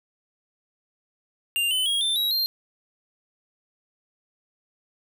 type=tone with pitch steps; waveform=square; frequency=2794 / 3029 / 3284 / 3561 / 3861 / 4186 Hz; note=F7 / F#7 / G#7 / A7 / B7 / C8; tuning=0 / +40 / -20 / +20 / -40 / 0 cents; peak=-22 dBFS; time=1.56-2.46 s; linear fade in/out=0 ms; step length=150 ms; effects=none